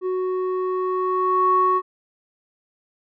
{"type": "tone with low-pass filter sweep", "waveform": "square", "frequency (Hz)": 370, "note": "F#4", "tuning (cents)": 0, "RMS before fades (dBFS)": -21, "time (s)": [0.01, 1.82], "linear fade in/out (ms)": 50, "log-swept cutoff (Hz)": [740, 1200], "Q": 7.8, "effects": []}